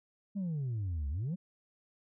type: exponential two-way sweep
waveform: sine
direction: down then up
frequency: 207.7 to 67.2 to 195.2 Hz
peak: -30 dBFS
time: 0.35-1.36 s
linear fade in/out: 20 ms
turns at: 1.09 s
effects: tanh soft clip ceiling -31 dBFS